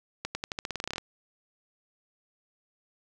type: accelerating click train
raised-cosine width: 0.2 ms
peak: -15 dBFS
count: 15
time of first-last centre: 0.25-0.981 s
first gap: 100 ms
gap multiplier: 0.89
effects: 9-bit